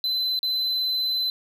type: tone with dropouts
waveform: triangle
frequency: 4041 Hz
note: B7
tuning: 39 cents sharp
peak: -21 dBFS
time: 0.04-1.3 s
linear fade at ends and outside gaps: 1 ms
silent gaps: 0.391-0.43 s
effects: none